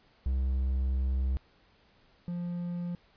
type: tone pair in turn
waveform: triangle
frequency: 65.41 / 174.62 Hz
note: C2 / F3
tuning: 0 / 0 cents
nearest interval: octave + perfect fourth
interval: 1700 cents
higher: second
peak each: -24 / -30 dBFS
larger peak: first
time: 0.26-1.37 / 2.28-2.95 s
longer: first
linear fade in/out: 0 ms
effects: pink hiss -64 dBFS RMS until 3.16 s + resampled to 11025 Hz